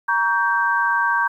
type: chord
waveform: sine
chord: G diminished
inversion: first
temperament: just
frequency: 940.8 / 1128.9 / 1568 Hz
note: Bb5 / Db6 / G6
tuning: +16 / +31 / 0 cents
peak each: -21 / -23 / -19 dBFS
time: 0.08-1.28 s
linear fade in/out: 10 ms
effects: 9-bit